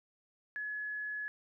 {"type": "tone", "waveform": "sine", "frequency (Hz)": 1698, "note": "G#6", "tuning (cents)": 38, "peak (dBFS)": -36, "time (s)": [0.56, 1.28], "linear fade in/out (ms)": 0, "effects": []}